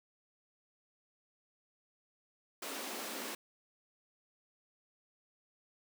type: high-pass noise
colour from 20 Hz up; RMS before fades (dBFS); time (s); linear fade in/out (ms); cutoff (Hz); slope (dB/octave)
pink; -42; 2.62-3.35; 5; 210; 96
effects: none